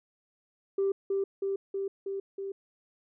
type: tone with echo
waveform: sine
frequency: 392 Hz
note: G4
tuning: in tune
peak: -23 dBFS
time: 0.78-0.92 s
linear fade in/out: 5 ms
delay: 320 ms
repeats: 5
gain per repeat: -2 dB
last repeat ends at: 2.52 s
effects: tanh soft clip ceiling -21 dBFS